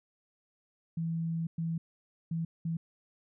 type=tone bursts at uneven times; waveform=sine; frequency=164.81 Hz; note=E3; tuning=in tune; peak=-30 dBFS; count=4; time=0.97-1.47 / 1.58-1.78 / 2.31-2.45 / 2.65-2.77 s; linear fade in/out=5 ms; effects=none